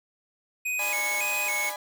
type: tone with vibrato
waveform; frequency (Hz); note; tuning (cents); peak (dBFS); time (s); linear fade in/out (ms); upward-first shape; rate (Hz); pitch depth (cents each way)
square; 2345; D7; -3; -27; 0.65-1.7; 10; square; 1.8; 110
type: high-pass noise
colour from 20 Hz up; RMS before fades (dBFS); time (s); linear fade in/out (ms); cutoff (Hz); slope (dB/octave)
white; -36; 0.78-1.75; 50; 260; 48
type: chord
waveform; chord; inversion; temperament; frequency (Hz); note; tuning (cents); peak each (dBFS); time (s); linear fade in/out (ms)
35% pulse; G# diminished; second; just; 598 / 830.6 / 996.7; D5 / G#5 / B5; +31 / 0 / +16; -37 / -35 / -37; 0.79-1.76; 2
effects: none